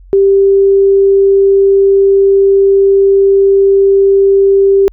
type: tone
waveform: sine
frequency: 392.8 Hz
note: G4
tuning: 4 cents sharp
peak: -4 dBFS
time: 0.13-4.88 s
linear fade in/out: 0 ms
effects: added 45 Hz sine -34 dBFS peak until 4.92 s